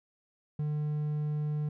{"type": "tone", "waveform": "triangle", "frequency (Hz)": 150, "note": "D3", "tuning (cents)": 37, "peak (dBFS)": -27, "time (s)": [0.59, 1.69], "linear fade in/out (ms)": 5, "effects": []}